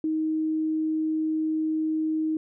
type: tone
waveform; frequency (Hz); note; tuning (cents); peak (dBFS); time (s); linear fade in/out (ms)
sine; 314.2; D#4; +17; -23; 0.04-2.37; 2
effects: none